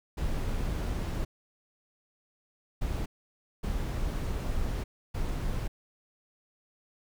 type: noise bursts at uneven times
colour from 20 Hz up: brown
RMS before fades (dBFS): -31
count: 4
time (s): 0.17-1.25 / 2.81-3.06 / 3.63-4.84 / 5.14-5.68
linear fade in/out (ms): 10
effects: none